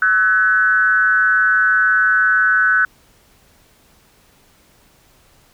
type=tone with frequency modulation; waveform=sine; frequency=1500 Hz; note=F#6; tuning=23 cents sharp; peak=-11 dBFS; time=0.02-2.85 s; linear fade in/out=2 ms; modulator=194 Hz; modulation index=0.68; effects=pink hiss -53 dBFS RMS until 5.53 s